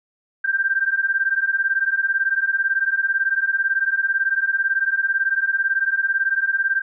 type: beating tone pair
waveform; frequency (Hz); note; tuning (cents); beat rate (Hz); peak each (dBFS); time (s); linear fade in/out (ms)
sine; 1568 / 1586; G6 / G6; 0 / +20; 18; -21 / -20; 0.44-6.82; 10
effects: none